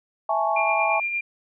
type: chord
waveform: sine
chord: A major seventh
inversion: second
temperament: equal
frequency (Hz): 659.3 / 830.6 / 880 / 1108.7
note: E5 / G#5 / A5 / C#6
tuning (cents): 0 / 0 / 0 / 0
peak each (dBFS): -25 / -24 / -27 / -27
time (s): 0.29-1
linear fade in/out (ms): 5
type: tone with tremolo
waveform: sine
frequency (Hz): 2393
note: D7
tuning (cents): +32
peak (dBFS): -22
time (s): 0.56-1.21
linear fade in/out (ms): 5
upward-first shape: sine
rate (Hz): 8.7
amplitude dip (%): 40
effects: none